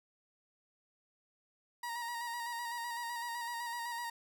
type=tone with vibrato; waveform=30% pulse; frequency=945 Hz; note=A#5; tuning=23 cents sharp; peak=-35 dBFS; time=1.83-4.1 s; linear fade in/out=5 ms; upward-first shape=square; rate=7.9 Hz; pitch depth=29 cents each way; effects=none